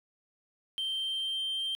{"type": "tone with pitch glide", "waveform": "sine", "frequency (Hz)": [3136, 3154], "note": ["G7", "G7"], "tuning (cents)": [0, 10], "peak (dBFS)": -28, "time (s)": [0.78, 1.75], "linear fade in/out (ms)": 0, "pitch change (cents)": 10, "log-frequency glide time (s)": [0.93, 1.63], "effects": ["tanh soft clip ceiling -29 dBFS", "10-bit"]}